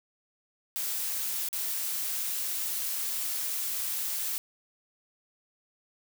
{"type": "noise with dropouts", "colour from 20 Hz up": "blue", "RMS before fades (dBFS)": -32, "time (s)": [0.76, 4.38], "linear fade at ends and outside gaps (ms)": 0, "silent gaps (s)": [1.487, 1.529], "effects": []}